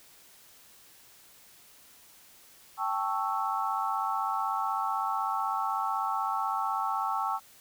sine chord, A dominant seventh, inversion third, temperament equal, 784 / 880 / 1108.7 / 1318.5 Hz, G5 / A5 / C#6 / E6, 0 / 0 / 0 / 0 cents, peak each -33 dBFS, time 2.77-7.4 s, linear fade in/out 50 ms, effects white hiss -56 dBFS RMS until 7.6 s

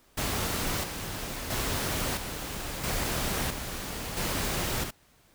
pink noise with tremolo, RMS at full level -30 dBFS, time 0.17-4.91 s, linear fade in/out 10 ms, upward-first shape square, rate 0.75 Hz, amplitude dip 50%, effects pink hiss -62 dBFS RMS until 5.34 s

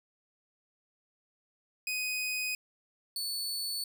sawtooth tone pair in turn, 2500 / 4454 Hz, D#7 / C#8, +8 / +7 cents, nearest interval minor seventh, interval 999 cents, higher second, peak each -28 / -30 dBFS, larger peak first, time 1.87-2.55 / 3.16-3.84 s, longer neither, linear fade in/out 2 ms, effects none

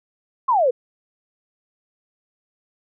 sine exponential sweep, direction down, 1108.7 to 466.2 Hz, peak -14 dBFS, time 0.48-0.71 s, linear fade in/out 10 ms, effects none

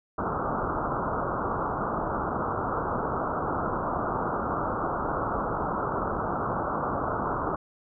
white low-pass noise, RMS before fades -29 dBFS, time 0.18-7.56 s, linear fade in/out 5 ms, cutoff 1400 Hz, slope 96 dB/octave, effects none

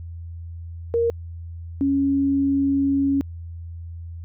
sine tone pair in turn, 466.2 / 276.5 Hz, A#4 / C#4, 0 / -4 cents, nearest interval major sixth, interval 904 cents, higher first, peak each -17 dBFS, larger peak neither, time 0.94-1.1 / 1.81-3.21 s, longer second, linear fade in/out 0 ms, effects added 84 Hz sine -32 dBFS peak until 4.24 s

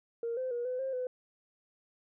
sine tone with pitch steps, 465.7 / 515 / 479.3 / 505 / 531 / 504 Hz, A#4 / C5 / A#4 / B4 / C5 / B4, -2 / -28 / +48 / +39 / +25 / +35 cents, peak -31 dBFS, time 0.23-1.07 s, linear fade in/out 2 ms, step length 140 ms, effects tanh soft clip ceiling -27 dBFS

